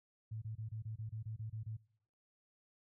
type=tone bursts; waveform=sine; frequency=110 Hz; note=A2; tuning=in tune; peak=-40 dBFS; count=11; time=0.31-1.77 s; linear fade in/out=10 ms; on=110 ms; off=25 ms; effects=noise-tail reverb RT60 0.8 s tail -26 dB re dry